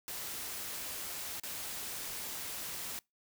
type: noise with dropouts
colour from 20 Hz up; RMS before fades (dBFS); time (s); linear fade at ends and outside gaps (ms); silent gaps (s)
white; -41; 0.08-2.99; 0; 1.398-1.435
effects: noise-tail reverb RT60 0.2 s tail -25 dB re dry